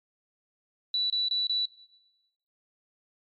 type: tone bursts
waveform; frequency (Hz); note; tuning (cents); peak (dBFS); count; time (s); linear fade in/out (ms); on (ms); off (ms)
sine; 3951; B7; 0; -24; 4; 0.94-1.655; 2; 160; 25
effects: noise-tail reverb RT60 1.0 s tail -19 dB re dry + MP3 64 kbps